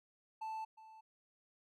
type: tone with echo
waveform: triangle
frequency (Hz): 880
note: A5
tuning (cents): 0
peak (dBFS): -38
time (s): 0.41-0.65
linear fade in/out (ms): 10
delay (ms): 360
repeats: 1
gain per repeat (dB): -15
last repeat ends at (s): 1.01
effects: none